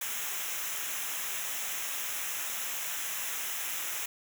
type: noise with comb filter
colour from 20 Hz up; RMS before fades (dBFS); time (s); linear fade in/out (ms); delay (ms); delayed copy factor
white; -35; 0.01-4.06; 5; 0.22; -0.75
effects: none